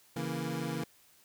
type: chord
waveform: 25% pulse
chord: A# diminished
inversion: first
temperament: equal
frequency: 138.59 / 164.81 / 233.1 Hz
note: C#3 / E3 / A#3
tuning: 0 / 0 / 0 cents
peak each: -35 / -33 / -35 dBFS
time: 0.16-0.84 s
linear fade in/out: 5 ms
effects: white hiss -63 dBFS RMS until 1.24 s